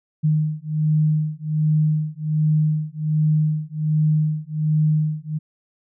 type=beating tone pair; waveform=sine; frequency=153.3 / 154.6 Hz; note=D#3 / D#3; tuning=-25 / -11 cents; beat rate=1.3 Hz; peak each=-20 dBFS; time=0.23-5.39 s; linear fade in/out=20 ms; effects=none